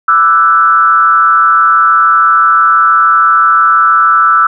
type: tone with frequency modulation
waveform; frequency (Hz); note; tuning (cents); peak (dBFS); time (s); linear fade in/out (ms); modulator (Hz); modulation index
sine; 1327; E6; +11; -4; 0.08-4.47; 5; 155; 0.77
effects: none